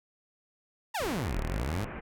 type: exponential two-way sweep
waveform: sawtooth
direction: down then up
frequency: 981 to 33.19 to 114.6 Hz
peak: -26 dBFS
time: 0.94-1.85 s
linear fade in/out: 10 ms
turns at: 1.4 s
type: low-pass noise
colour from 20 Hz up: pink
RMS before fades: -40 dBFS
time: 0.99-2.01 s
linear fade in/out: 20 ms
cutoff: 2500 Hz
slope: 48 dB/octave
effects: none